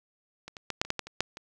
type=clicks; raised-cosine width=0.2 ms; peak=-24 / -25 / -14 / -7 / -25 / -9 / -14 / -25 / -8 / -24 dBFS; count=10; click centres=0.48 / 0.568 / 0.703 / 0.815 / 0.85 / 0.904 / 0.993 / 1.07 / 1.206 / 1.371 s; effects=none